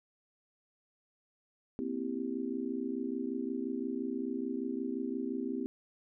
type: chord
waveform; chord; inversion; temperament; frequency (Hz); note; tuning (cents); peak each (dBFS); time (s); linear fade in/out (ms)
sine; C dominant seventh; third; just; 235.5 / 261.6 / 327 / 392.4; Bb3 / C4 / E4 / G4; +18 / 0 / -14 / +2; -40 / -36 / -40 / -40; 1.79-5.66; 0
effects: none